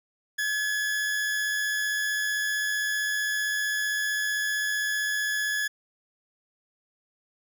40% pulse tone pair together, 1606.5 / 1702 Hz, G6 / G#6, +42 / +42 cents, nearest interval minor second, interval 100 cents, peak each -36 / -25 dBFS, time 0.38-5.68 s, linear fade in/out 10 ms, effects none

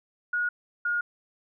sine tone pair in turn, 1447 / 1429.6 Hz, F#6 / F6, -39 / +40 cents, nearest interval unison, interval 21 cents, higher first, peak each -24 dBFS, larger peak neither, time 0.33-0.49 / 0.85-1.01 s, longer neither, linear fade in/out 5 ms, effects none

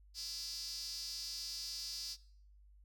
sawtooth tone with high-pass filter, 336.6 Hz, E4, 36 cents sharp, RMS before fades -44 dBFS, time 0.14-2.17 s, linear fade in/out 50 ms, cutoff 4900 Hz, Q 7, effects noise-tail reverb RT60 0.6 s tail -21 dB re dry + added 50 Hz sine -59 dBFS peak until 2.84 s

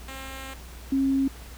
5% pulse / sine tone pair in turn, 266.9 / 270.5 Hz, C4 / C#4, +35 / -42 cents, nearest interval unison, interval 23 cents, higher second, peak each -26 / -20 dBFS, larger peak second, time 0.08-0.54 / 0.92-1.28 s, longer first, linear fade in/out 5 ms, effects added 60 Hz sine -41 dBFS peak until 1.57 s + pink hiss -47 dBFS RMS until 1.57 s

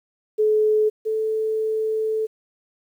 sine tone pair in turn, 429.1 / 437.6 Hz, A4 / A4, -43 / -9 cents, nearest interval unison, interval 34 cents, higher second, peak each -15 / -20 dBFS, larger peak first, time 0.38-0.9 / 1.05-2.27 s, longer second, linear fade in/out 20 ms, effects 9-bit

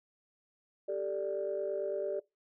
sine chord, G suspended second, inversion none, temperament just, 392 / 441 / 588 Hz, G4 / A4 / D5, 0 / +4 / +2 cents, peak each -36 / -38 / -34 dBFS, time 0.88-2.2 s, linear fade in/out 10 ms, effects noise-tail reverb RT60 0.2 s tail -21 dB re dry + tanh soft clip ceiling -24 dBFS

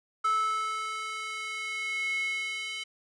square tone with high-pass filter sweep, 435.6 Hz, A4, 17 cents flat, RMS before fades -32 dBFS, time 0.24-2.84 s, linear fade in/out 10 ms, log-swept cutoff 1300 to 2600 Hz, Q 7.3, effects resampled to 22050 Hz

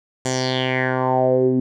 10% pulse tone with low-pass filter sweep, 129 Hz, C3, 24 cents flat, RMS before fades -19 dBFS, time 0.25-1.6 s, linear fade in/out 5 ms, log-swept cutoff 7600 to 270 Hz, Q 4.7, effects none

